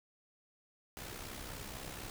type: noise with amplitude modulation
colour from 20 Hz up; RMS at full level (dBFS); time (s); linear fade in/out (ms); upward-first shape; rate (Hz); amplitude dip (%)
pink; -43; 0.97-2.1; 0; sine; 64.1; 55
effects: none